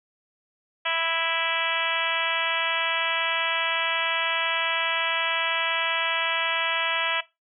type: harmonic tone with a mistuned harmonic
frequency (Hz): 329.6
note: E4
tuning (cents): 0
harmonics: 2 / 3 / 4 / 5 / 6 / 7 / 8 / 9 / 10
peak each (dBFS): -32 / -32 / -32 / -32 / -32 / -32 / -32 / -32 / -32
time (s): 0.85-7.21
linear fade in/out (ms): 10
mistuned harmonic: 7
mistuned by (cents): +20
effects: noise-tail reverb RT60 0.2 s tail -17 dB re dry